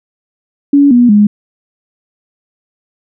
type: tone with pitch steps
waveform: sine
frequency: 283.5 / 242.6 / 207.5 Hz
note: C#4 / B3 / G#3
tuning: +39 / -31 / -1 cents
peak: -3 dBFS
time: 0.73-1.27 s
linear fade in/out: 5 ms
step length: 180 ms
effects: none